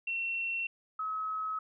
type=tone pair in turn; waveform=sine; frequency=2716 / 1281.8 Hz; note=F7 / E6; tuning=-49 / -49 cents; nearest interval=octave + minor second; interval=1300 cents; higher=first; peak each=-31 / -32 dBFS; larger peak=first; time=0.07-0.67 / 0.99-1.59 s; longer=neither; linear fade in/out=5 ms; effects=none